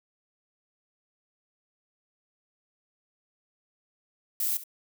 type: noise with echo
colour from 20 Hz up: violet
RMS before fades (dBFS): -28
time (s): 4.4-4.57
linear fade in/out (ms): 2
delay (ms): 68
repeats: 1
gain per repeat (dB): -15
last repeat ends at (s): 4.638
effects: none